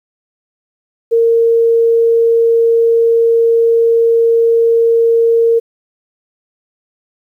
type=tone; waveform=sine; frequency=460.6 Hz; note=A#4; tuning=21 cents flat; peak=-7 dBFS; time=1.11-5.6 s; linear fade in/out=20 ms; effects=8-bit